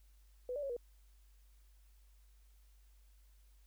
sine tone with pitch steps, 498.6 / 583 / 550 / 480.4 Hz, B4 / D5 / C#5 / B4, +16 / -13 / -14 / -48 cents, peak -37 dBFS, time 0.49-0.766 s, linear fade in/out 2 ms, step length 69 ms, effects added 50 Hz sine -61 dBFS peak until 3.66 s + white hiss -75 dBFS RMS until 3.66 s

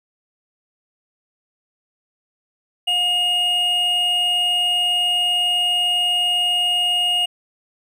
triangle tone pair together, 714.5 / 2858 Hz, F5 / F7, +39 / +39 cents, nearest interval 2 octaves, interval 2400 cents, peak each -26 / -15 dBFS, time 2.87-7.26 s, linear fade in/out 10 ms, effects none

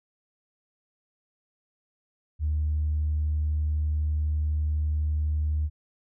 sine tone, 76 Hz, D#2, 40 cents flat, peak -22 dBFS, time 2.39-5.7 s, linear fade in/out 50 ms, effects tanh soft clip ceiling -19 dBFS

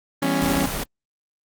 sawtooth chord, C# half-diminished seventh, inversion first, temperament just, 166.31 / 199.57 / 249.5 / 277.2 Hz, E3 / G3 / B3 / C#4, +16 / +31 / +18 / 0 cents, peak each -23 / -24 / -23 / -18 dBFS, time 0.22-0.66 s, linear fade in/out 5 ms
pink noise, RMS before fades -27 dBFS, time 0.41-0.84 s, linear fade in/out 10 ms
effects Opus 24 kbps

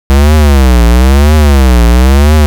square tone with vibrato, 66.9 Hz, C2, 39 cents sharp, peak -3 dBFS, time 0.1-2.46 s, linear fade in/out 0 ms, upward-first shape triangle, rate 1 Hz, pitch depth 270 cents each way, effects none

